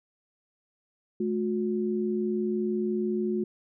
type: tone pair together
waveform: sine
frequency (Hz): 215.3 / 361.4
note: A3 / F#4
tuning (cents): -37 / -41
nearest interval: major sixth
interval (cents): 896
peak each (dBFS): -28 / -28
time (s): 1.2-3.44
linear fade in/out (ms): 5
effects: none